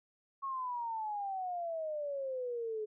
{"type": "exponential sweep", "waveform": "sine", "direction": "down", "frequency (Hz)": [1104, 422.1], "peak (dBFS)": -35, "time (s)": [0.42, 2.86], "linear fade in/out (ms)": 20, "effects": []}